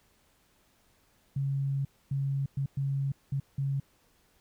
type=tone bursts at uneven times; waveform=sine; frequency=137.8 Hz; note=C#3; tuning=10 cents flat; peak=-27 dBFS; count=6; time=1.36-1.85 / 2.11-2.46 / 2.57-2.66 / 2.77-3.12 / 3.32-3.4 / 3.58-3.8 s; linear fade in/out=5 ms; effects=pink hiss -67 dBFS RMS until 4.4 s